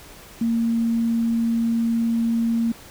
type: tone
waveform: sine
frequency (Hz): 230.3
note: A#3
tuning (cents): -21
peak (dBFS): -18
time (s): 0.41-2.72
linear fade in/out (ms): 5
effects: pink hiss -44 dBFS RMS until 2.9 s